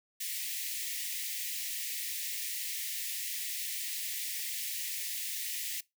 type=high-pass noise; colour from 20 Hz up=white; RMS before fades=-37 dBFS; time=0.2-5.81 s; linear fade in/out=10 ms; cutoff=1800 Hz; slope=96 dB/octave; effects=noise-tail reverb RT60 0.2 s tail -22 dB re dry